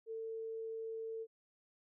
sine tone, 448.2 Hz, A4, 32 cents sharp, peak -40 dBFS, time 0.06-1.27 s, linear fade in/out 50 ms, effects none

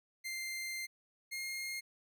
sawtooth tone pair in turn, 2093 / 2133 Hz, C7 / C7, 0 / +33 cents, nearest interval unison, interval 33 cents, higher second, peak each -35 / -35 dBFS, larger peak neither, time 0.24-0.87 / 1.31-1.81 s, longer first, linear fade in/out 20 ms, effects none

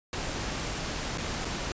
pink noise with dropouts, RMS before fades -33 dBFS, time 0.13-1.72 s, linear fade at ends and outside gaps 1 ms, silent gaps 1.176-1.182 / 1.448-1.452 s, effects resampled to 16000 Hz

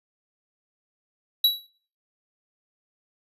square tone with exponential decay, 3911 Hz, B7, 18 cents flat, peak -14 dBFS, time 1.44-1.67 s, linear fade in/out 5 ms, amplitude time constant 48 ms, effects noise-tail reverb RT60 0.5 s tail -22 dB re dry + resampled to 32000 Hz

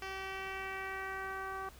10% pulse tone with low-pass filter sweep, 384.2 Hz, G4, 35 cents flat, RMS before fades -41 dBFS, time 0.02-1.69 s, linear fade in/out 2 ms, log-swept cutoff 4000 to 1200 Hz, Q 1.9, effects added 62 Hz sine -56 dBFS peak until 1.79 s + pink hiss -58 dBFS RMS until 1.79 s

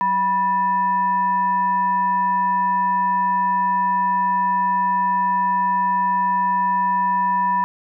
sine tone with frequency modulation, 980 Hz, B5, 14 cents flat, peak -16 dBFS, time 0.01-7.64 s, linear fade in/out 0 ms, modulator 793 Hz, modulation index 0.38, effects none

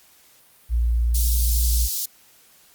sine tone, 58.27 Hz, A#1, in tune, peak -17 dBFS, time 0.69-1.89 s, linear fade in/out 50 ms
white high-pass noise, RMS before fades -26 dBFS, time 1.14-2.06 s, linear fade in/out 10 ms, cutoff 4200 Hz, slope 24 dB/octave
effects white hiss -54 dBFS RMS until 2.74 s + Opus 48 kbps

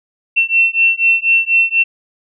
sine beating tone pair, 2699 / 2703.1 Hz, E7 / E7, +40 / +43 cents, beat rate 4.1 Hz, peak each -13 dBFS, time 0.36-1.84 s, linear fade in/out 20 ms, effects none

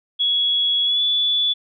sine tone with pitch glide, 3354 to 3450 Hz, G#7 to A7, +16 to -35 cents, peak -16 dBFS, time 0.19-1.54 s, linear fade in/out 20 ms, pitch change +49 cents, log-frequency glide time 0.84-1.02 s, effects none

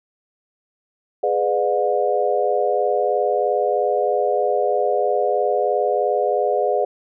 sine chord, G# diminished seventh, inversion none, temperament just, 415.3 / 498.4 / 598 / 717.6 Hz, G#4 / B4 / D5 / F5, 0 / +16 / +31 / +47 cents, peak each -22 dBFS, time 1.23-6.85 s, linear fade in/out 5 ms, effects none

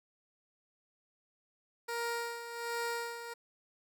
15% pulse tone with tremolo, 469.1 Hz, A#4, 11 cents sharp, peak -27 dBFS, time 1.88-3.34 s, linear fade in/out 10 ms, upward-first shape sine, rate 1.3 Hz, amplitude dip 65%, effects none

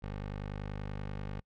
15% pulse tone, 50.3 Hz, G1, 45 cents sharp, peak -31 dBFS, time 0.02-1.41 s, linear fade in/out 20 ms, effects noise-tail reverb RT60 0.1 s tail -26 dB re dry + low-pass 3000 Hz 12 dB/octave

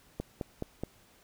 click train, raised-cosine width 2 ms, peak -20 dBFS, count 4, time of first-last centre 0.2-0.836 s, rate 4.72 Hz, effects pink hiss -62 dBFS RMS until 1.23 s

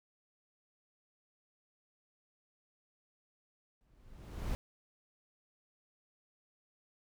brown noise with exponential growth, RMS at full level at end -32 dBFS, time 3.81-4.55 s, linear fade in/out 0 ms, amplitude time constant 160 ms, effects none

